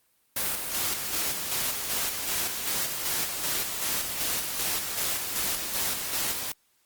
white noise with tremolo, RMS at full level -28 dBFS, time 0.36-6.52 s, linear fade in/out 5 ms, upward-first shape square, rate 2.6 Hz, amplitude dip 40%, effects white hiss -68 dBFS RMS until 6.85 s + Opus 32 kbps

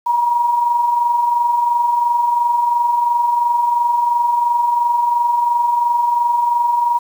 sine tone pair together, 932.3 / 955.2 Hz, A#5 / A#5, 0 / +42 cents, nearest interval unison, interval 42 cents, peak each -23 / -13 dBFS, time 0.06-6.99 s, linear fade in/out 10 ms, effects 7-bit

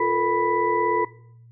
sine tone cluster, 349.6 / 439 / 475.9 / 985 / 1985 Hz, F4 / A4 / A#4 / B5 / B6, +2 / -4 / +36 / -5 / +8 cents, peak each -26 / -24 / -31 / -22 / -30 dBFS, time 0-1.05 s, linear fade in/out 5 ms, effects noise-tail reverb RT60 0.6 s tail -18 dB re dry + added 117 Hz sine -46 dBFS peak until 1.51 s

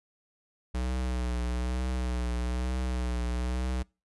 square tone with vibrato, 61.74 Hz, B1, in tune, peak -29 dBFS, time 0.74-3.83 s, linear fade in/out 10 ms, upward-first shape triangle, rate 1.1 Hz, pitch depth 50 cents each way, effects noise-tail reverb RT60 0.3 s tail -26 dB re dry + resampled to 24000 Hz

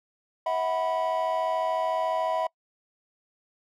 triangle chord, E suspended second, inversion none, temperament equal with one note detuned, 646.1 / 740 / 987.8 Hz, E5 / F#5 / B5, -35 / 0 / 0 cents, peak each -25 / -28 / -27 dBFS, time 0.46-2.47 s, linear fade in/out 5 ms, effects noise-tail reverb RT60 0.1 s tail -26 dB re dry + tanh soft clip ceiling -15 dBFS

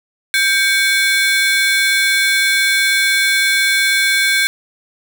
30% pulse ring-modulated tone, 1909 Hz, A#6, 41 cents sharp, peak -6 dBFS, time 0.34-4.47 s, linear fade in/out 0 ms, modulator 332 Hz, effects none

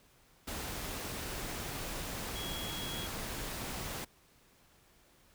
sine tone in noise, 3316 Hz, G#7, 3 cents flat, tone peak -42 dBFS, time 2.35-3.07 s, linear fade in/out 10 ms, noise pink, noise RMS -40 dBFS, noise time 0.47-4.05 s, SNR -5 dB, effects pink hiss -65 dBFS RMS until 5.34 s

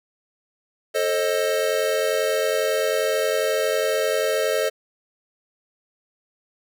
square chord, A diminished, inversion none, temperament equal with one note detuned, 440 / 532.4 / 622.3 Hz, A4 / C5 / Eb5, 0 / +30 / 0 cents, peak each -25 dBFS, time 0.94-4.7 s, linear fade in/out 20 ms, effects none

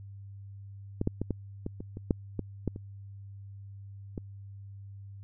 clicks, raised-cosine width 3 ms, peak -16 / -14 / -18 / -17 / -20 / -25 / -27 / -11 / -18 / -16 / -28 / -22 dBFS, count 12, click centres 1.014 / 1.074 / 1.216 / 1.307 / 1.664 / 1.805 / 1.971 / 2.108 / 2.393 / 2.677 / 2.761 / 4.178 s, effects added 99 Hz sine -43 dBFS peak until 5.23 s

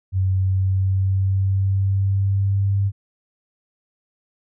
sine tone with pitch glide, 94.5 to 99.14 Hz, F#2 to G2, +37 to +20 cents, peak -16 dBFS, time 0.12-2.92 s, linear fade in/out 50 ms, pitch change +83 cents, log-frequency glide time 0.35-2.81 s, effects none

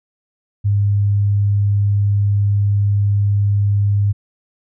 sine tone, 101.5 Hz, G#2, 39 cents flat, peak -12 dBFS, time 0.64-4.13 s, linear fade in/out 20 ms, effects none

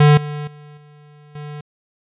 square tone with level steps, 148.1 Hz, D3, 15 cents sharp, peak -8 / -25 / -39 / -44 / -30 dBFS, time 0-1.61 s, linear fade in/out 5 ms, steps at 0.17 / 0.47 / 0.77 / 1.35 s, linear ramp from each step 5 ms, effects resampled to 8000 Hz

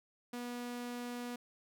sawtooth tone, 242.9 Hz, B3, 29 cents flat, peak -36 dBFS, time 0.33-1.36 s, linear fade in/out 5 ms, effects none

